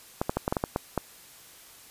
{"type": "clicks", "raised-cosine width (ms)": 1, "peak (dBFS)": -11, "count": 9, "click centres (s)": [0.215, 0.295, 0.37, 0.479, 0.525, 0.568, 0.639, 0.761, 0.977], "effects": ["white hiss -51 dBFS RMS until 1.9 s", "resampled to 32000 Hz"]}